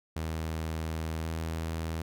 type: tone with pitch glide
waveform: sawtooth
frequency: 80.1 to 81.22 Hz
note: E2 to E2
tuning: -49 to -25 cents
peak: -28 dBFS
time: 0.16-2.02 s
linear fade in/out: 5 ms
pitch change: +24 cents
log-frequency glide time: 1.21-1.27 s
effects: none